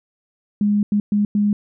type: tone bursts at uneven times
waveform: sine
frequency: 206.4 Hz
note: G#3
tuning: 10 cents flat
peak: -14 dBFS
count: 4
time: 0.61-0.83 / 0.92-1 / 1.12-1.25 / 1.35-1.53 s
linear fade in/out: 2 ms
effects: none